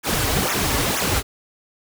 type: noise with flanger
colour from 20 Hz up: pink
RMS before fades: -21 dBFS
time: 0.03-1.23 s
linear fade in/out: 50 ms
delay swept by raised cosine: 0.22 to 6.02 ms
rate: 2.1 Hz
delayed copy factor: -1
effects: none